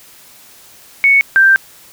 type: tone pair in turn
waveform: sine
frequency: 2217 / 1572 Hz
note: C#7 / G6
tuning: 0 / +4 cents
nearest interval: tritone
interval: 596 cents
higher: first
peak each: -6 / -5 dBFS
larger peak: second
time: 1.04-1.21 / 1.36-1.56 s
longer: second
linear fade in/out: 0 ms
effects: white hiss -42 dBFS RMS until 1.92 s